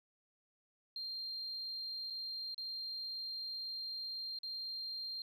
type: tone with dropouts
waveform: sine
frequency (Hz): 4186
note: C8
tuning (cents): 0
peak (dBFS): -39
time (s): 0.96-5.22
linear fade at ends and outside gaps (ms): 2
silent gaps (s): 2.101-2.105 / 2.545-2.579 / 4.388-4.432
effects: tanh soft clip ceiling -35 dBFS